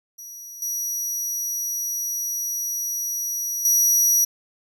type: tone with level steps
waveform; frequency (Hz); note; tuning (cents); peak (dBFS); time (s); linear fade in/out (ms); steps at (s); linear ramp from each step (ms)
sawtooth; 5800; F#8; -35; -34 / -22 / -13; 0.18-4.25; 10; 0.62 / 3.65; 2
effects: none